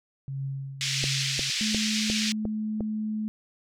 sine tone with tremolo, 136.3 Hz, C#3, 29 cents flat, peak -28 dBFS, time 0.28-1.5 s, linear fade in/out 0 ms, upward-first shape triangle, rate 1.5 Hz, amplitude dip 70%
white band-pass noise, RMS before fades -29 dBFS, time 0.81-2.32 s, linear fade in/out 0 ms, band 2100 to 5900 Hz, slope 24 dB/octave
click train, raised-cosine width 2 ms, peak -18 dBFS, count 6, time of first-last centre 1.04-2.807 s, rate 2.83 Hz
sine tone, 215.2 Hz, A3, 38 cents flat, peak -27 dBFS, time 1.61-3.28 s, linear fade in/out 0 ms
effects none

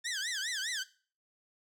15% pulse tone with vibrato, 1746 Hz, A6, 14 cents flat, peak -27 dBFS, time 0.04-0.84 s, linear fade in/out 20 ms, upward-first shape triangle, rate 4.9 Hz, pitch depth 280 cents each way, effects noise-tail reverb RT60 0.4 s tail -18 dB re dry + low-pass 12000 Hz 12 dB/octave

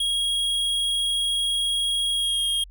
square tone with pitch glide, 3291 to 3249 Hz, G#7 to G#7, -16 to -39 cents, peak -22 dBFS, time 0-2.64 s, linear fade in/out 5 ms, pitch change -23 cents, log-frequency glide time 2.14-2.41 s, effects added 44 Hz sine -42 dBFS peak until 2.7 s

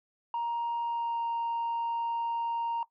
sine tone with pitch glide, 938 to 930.4 Hz, A#5 to A#5, +11 to -4 cents, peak -27 dBFS, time 0.34-2.83 s, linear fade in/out 2 ms, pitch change -15 cents, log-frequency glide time 0.83-1.22 s, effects noise-tail reverb RT60 0.1 s tail -17 dB re dry + tanh soft clip ceiling -27 dBFS

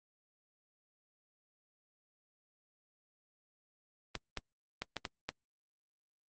clicks, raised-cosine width 0.2 ms, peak -18 dBFS, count 6, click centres 4.153 / 4.373 / 4.82 / 4.967 / 5.052 / 5.29 s, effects low-pass 7000 Hz 12 dB/octave + Opus 32 kbps

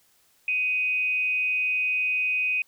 sine tone with frequency modulation, 2504 Hz, D#7, 10 cents sharp, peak -22 dBFS, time 0.48-2.62 s, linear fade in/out 2 ms, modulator 254 Hz, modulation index 0.26, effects white hiss -63 dBFS RMS until 2.67 s

